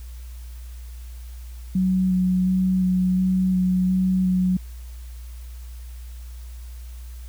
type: tone with vibrato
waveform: sine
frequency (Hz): 185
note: F#3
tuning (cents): 0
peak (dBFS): -17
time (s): 1.75-4.57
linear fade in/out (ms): 5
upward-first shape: square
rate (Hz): 1.4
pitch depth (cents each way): 11
effects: added 60 Hz sine -34 dBFS peak until 7.28 s + white hiss -52 dBFS RMS until 7.28 s